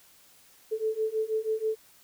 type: beating tone pair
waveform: sine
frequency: 434.7 / 440.9 Hz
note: A4 / A4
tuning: -21 / +4 cents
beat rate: 6.2 Hz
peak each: -30 / -29 dBFS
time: 0.71-1.76 s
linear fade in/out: 20 ms
effects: white hiss -58 dBFS RMS until 2.03 s